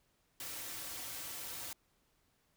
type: noise with comb filter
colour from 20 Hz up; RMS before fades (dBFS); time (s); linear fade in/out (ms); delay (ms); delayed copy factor
white; -44; 0.4-1.73; 2; 4.8; -0.5
effects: pink hiss -75 dBFS RMS until 2.56 s